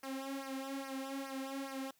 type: tone with flanger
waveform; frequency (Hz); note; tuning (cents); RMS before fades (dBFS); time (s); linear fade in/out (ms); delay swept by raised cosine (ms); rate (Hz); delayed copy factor
sawtooth; 270; C#4; -45; -42; 0.03-1.91; 5; 0.26 to 3.26; 2.4; -1
effects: white hiss -72 dBFS RMS until 1.99 s